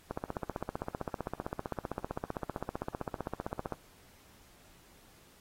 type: click train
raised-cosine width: 1 ms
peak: -20 dBFS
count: 57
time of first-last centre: 0.11-3.723 s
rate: 15.5 Hz
effects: pink hiss -61 dBFS RMS until 5.4 s + AAC 48 kbps